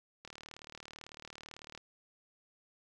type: click train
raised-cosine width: 0.2 ms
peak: -30 dBFS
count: 59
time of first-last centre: 0.25-1.776 s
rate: 38 Hz
effects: none